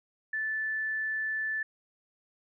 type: tone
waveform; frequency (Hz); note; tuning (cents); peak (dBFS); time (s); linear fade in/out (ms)
sine; 1752; A6; -8; -29; 0.33-1.63; 5
effects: none